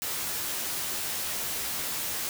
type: noise with comb filter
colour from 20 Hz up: white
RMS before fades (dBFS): -32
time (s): 0.02-2.29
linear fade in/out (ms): 0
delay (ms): 13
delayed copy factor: +0.6
effects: none